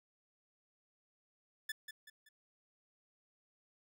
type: tone with echo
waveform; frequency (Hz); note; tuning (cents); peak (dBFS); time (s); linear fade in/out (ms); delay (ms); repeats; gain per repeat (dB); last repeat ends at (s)
sawtooth; 1743; A6; -17; -34; 1.69-1.72; 5; 190; 3; -8; 2.29
effects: none